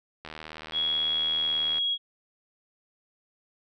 click train, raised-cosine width 0.3 ms, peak -23 dBFS, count 121, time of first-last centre 0.25-1.783 s, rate 78.3 Hz
sine tone with pitch glide, 3333 to 3310 Hz, G#7 to G#7, +5 to -6 cents, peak -24 dBFS, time 0.72-1.98 s, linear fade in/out 50 ms, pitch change -11 cents, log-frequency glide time 0.99-1.81 s
effects none

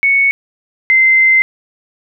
sine tone pair in turn, 2217 / 2074 Hz, C#7 / C7, 0 / -16 cents, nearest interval minor second, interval 116 cents, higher first, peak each -8 / -6 dBFS, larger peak second, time 0.03-0.31 / 0.9-1.42 s, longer second, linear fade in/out 0 ms, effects none

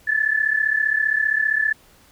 sine tone pair together, 1722.8 / 1758 Hz, A6 / A6, -37 / -2 cents, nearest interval unison, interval 35 cents, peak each -20 dBFS, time 0.07-1.73 s, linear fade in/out 10 ms, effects pink hiss -53 dBFS RMS until 2.11 s

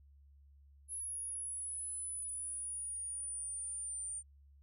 sine exponential sweep, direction down, 10570 to 9020 Hz, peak -39 dBFS, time 0.88-4.23 s, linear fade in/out 50 ms, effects added 70 Hz sine -59 dBFS peak until 4.62 s

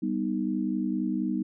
sine chord, G augmented, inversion none, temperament equal, 196 / 246.9 / 311.1 Hz, G3 / B3 / D#4, 0 / 0 / 0 cents, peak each -30 dBFS, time 0.02-1.43 s, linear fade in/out 10 ms, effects none

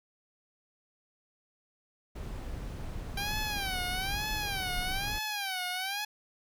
brown noise, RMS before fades -38 dBFS, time 2.15-5.19 s, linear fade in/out 10 ms
clicks, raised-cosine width 5 ms, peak -28 dBFS, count 4, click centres 3.146 / 3.235 / 3.335 / 3.569 s
10% pulse tone with vibrato, 787 Hz, G5, 7 cents sharp, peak -24 dBFS, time 3.17-6.05 s, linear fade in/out 5 ms, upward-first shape sine, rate 1.1 Hz, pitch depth 150 cents each way
effects none

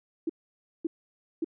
sine tone bursts, 326.7 Hz, E4, 15 cents flat, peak -25 dBFS, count 3, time 0.27-1.445 s, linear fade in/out 5 ms, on 25 ms, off 550 ms, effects none

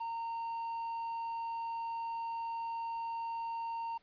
triangle tone with quantisation, 920 Hz, A#5, 23 cents flat, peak -34 dBFS, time 0-3.98 s, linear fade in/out 10 ms, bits 10, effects pink hiss -70 dBFS RMS until 4.02 s + resampled to 11025 Hz

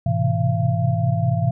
sine tone cluster, 105.7 / 126.1 / 131 / 162.7 / 682 Hz, G#2 / B2 / C3 / E3 / F5, +31 / +36 / +2 / -22 / -41 cents, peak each -22 / -21 / -27 / -23 / -27 dBFS, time 0.06-1.51 s, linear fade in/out 5 ms, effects none

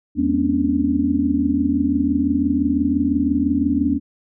sine tone cluster, 81.3 / 207.9 / 242.3 / 268.2 / 288.1 Hz, E2 / G#3 / B3 / C4 / D4, -23 / +2 / -33 / +43 / -33 cents, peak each -27 / -26 / -22 / -22 / -19 dBFS, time 0.15-4 s, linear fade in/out 50 ms, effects none

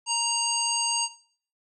harmonic tone with a mistuned harmonic, 932.3 Hz, A#5, in tune, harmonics 1 / 3 / 5 / 7 / 9, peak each -30 / -30 / -30 / -30 / -30 dBFS, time 0.06-1.09 s, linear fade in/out 50 ms, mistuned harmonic 5, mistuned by +19 cents, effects noise-tail reverb RT60 0.5 s tail -17 dB re dry

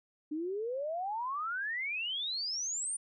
sine exponential sweep, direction up, 293.7 to 9380 Hz, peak -33 dBFS, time 0.31-2.97 s, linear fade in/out 10 ms, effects none

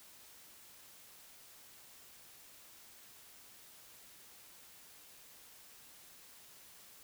silence, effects white hiss -58 dBFS RMS until 7.03 s

